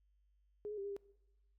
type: tone with pitch steps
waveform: sine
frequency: 416.6 / 422.8 / 394.7 / 403.7 / 399.2 Hz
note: G#4 / G#4 / G4 / G#4 / G4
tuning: +5 / +31 / +12 / -49 / +32 cents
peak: -40 dBFS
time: 0.65-0.965 s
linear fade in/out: 0 ms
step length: 63 ms
effects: noise-tail reverb RT60 0.9 s tail -20 dB re dry + added 50 Hz sine -70 dBFS peak until 1.58 s